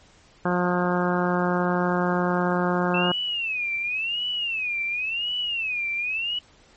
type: harmonic tone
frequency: 178.2 Hz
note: F3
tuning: 35 cents sharp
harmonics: 1 / 2 / 3 / 4 / 5 / 6 / 7 / 8 / 9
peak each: -24 / -27 / -29 / -30 / -31 / -32 / -32 / -33 / -34 dBFS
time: 0.45-3.12 s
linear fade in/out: 5 ms
type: tone with vibrato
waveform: sine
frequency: 2637 Hz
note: E7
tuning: in tune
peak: -24 dBFS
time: 2.94-6.39 s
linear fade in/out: 5 ms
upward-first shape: sine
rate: 0.93 Hz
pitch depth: 200 cents each way
effects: pink hiss -55 dBFS RMS until 6.76 s + MP3 32 kbps